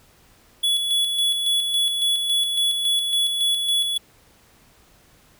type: tone with tremolo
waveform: square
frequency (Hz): 3400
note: G#7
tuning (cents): +40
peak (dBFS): -18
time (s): 0.63-3.98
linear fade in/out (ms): 10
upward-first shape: square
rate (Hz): 3.6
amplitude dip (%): 40
effects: pink hiss -55 dBFS RMS until 5.39 s